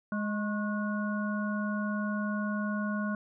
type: harmonic tone with a mistuned harmonic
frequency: 208.2 Hz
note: G#3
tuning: 5 cents sharp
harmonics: 1 / 3 / 5 / 7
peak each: -30 / -40 / -40 / -38 dBFS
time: 0.12-3.15 s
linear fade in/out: 2 ms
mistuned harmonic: 5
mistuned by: +72 cents
effects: none